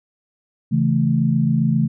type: chord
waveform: sine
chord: A major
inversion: first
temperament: just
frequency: 137.5 / 165 / 220 Hz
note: C#3 / E3 / A3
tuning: -14 / +2 / 0 cents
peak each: -19 dBFS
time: 0.71-1.88 s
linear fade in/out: 20 ms
effects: none